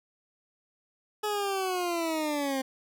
20% pulse linear sweep, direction down, 425.6 to 261.6 Hz, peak -23 dBFS, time 1.23-2.62 s, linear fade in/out 10 ms, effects none

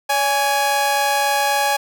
sawtooth tone pair together, 568.3 / 830.6 Hz, C#5 / G#5, +43 / 0 cents, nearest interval perfect fifth, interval 657 cents, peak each -19 / -13 dBFS, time 0.09-1.77 s, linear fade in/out 10 ms, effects none

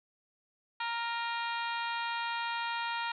harmonic tone with a mistuned harmonic, 466.2 Hz, A#4, in tune, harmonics 2 / 3 / 4 / 5 / 6 / 7 / 8 / 9, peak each -35 / -39 / -41 / -43 / -45 / -46 / -47 / -48 dBFS, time 0.8-3.12 s, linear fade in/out 5 ms, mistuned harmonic 5, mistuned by +48 cents, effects none

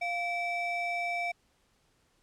triangle ring-modulated tone, 1506 Hz, F#6, 30 cents sharp, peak -25 dBFS, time 0.01-1.32 s, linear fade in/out 10 ms, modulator 807 Hz, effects pink hiss -70 dBFS RMS until 2.22 s + low-pass 10000 Hz 12 dB/octave

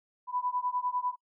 sine beating tone pair, 987.8 / 997.8 Hz, B5 / B5, 0 / +17 cents, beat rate 10 Hz, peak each -32 / -32 dBFS, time 0.27-1.16 s, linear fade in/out 50 ms, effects noise-tail reverb RT60 0.1 s tail -26 dB re dry

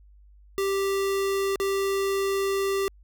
square tone with dropouts, 392 Hz, G4, in tune, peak -24 dBFS, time 0.58-2.88 s, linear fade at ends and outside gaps 0 ms, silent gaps 1.558-1.6 s, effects added 50 Hz sine -50 dBFS peak until 3.03 s

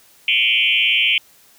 sine tone with frequency modulation, 2717 Hz, F7, 48 cents flat, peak -13 dBFS, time 0.28-1.18 s, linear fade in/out 2 ms, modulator 117 Hz, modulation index 4.1, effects white hiss -51 dBFS RMS until 1.58 s

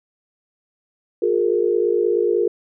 sine tone cluster, 357.1 / 413.8 / 463.3 Hz, F4 / G#4 / A#4, +39 / -6 / -11 cents, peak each -20 dBFS, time 1.22-2.48 s, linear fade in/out 5 ms, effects none

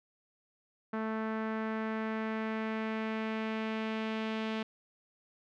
sawtooth tone with low-pass filter sweep, 220 Hz, A3, in tune, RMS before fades -35 dBFS, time 0.93-4.63 s, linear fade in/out 5 ms, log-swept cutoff 1500 to 3100 Hz, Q 1.7, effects none

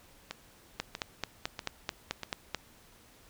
two click trains, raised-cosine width 0.2 ms, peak -14 / -19 dBFS, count 9 / 4, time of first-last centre 0.8-2.547 / 0.31-2.233 s, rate 4.58 / 1.56 Hz, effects pink hiss -59 dBFS RMS until 3.29 s

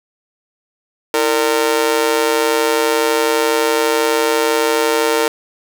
sawtooth tone with amplitude modulation, 457.9 Hz, A#4, 31 cents flat, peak -5 dBFS, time 1.14-5.28 s, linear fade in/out 2 ms, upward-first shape sine, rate 132 Hz, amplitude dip 95%, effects none

